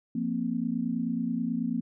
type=chord; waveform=sine; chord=F suspended fourth; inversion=none; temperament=equal with one note detuned; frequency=174.61 / 232.3 / 261.6 Hz; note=F3 / Bb3 / C4; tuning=0 / -6 / 0 cents; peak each=-34 / -29 / -32 dBFS; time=0.15-1.81 s; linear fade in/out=5 ms; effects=none